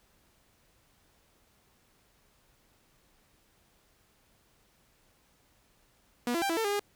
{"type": "tone with pitch steps", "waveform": "sawtooth", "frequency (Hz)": [242.1, 338.1, 789, 331.3, 448.2, 406.1, 408.7], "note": ["B3", "E4", "G5", "E4", "A4", "G#4", "G#4"], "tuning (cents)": [-34, 44, 11, 9, 32, -39, -28], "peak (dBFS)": -24, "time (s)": [6.27, 6.795], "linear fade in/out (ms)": 2, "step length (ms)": 75, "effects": ["pink hiss -67 dBFS RMS until 6.95 s"]}